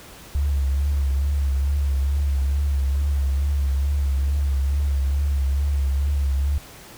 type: tone with vibrato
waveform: sine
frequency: 69.7 Hz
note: C#2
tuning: 10 cents sharp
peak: -18 dBFS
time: 0.35-6.58 s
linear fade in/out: 0 ms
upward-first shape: triangle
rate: 2.3 Hz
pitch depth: 61 cents each way
effects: pink hiss -43 dBFS RMS until 6.97 s